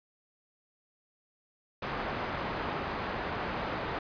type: low-pass noise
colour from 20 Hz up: white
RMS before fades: -35 dBFS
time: 1.82-3.99 s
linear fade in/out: 5 ms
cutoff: 1300 Hz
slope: 12 dB/octave
effects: resampled to 11025 Hz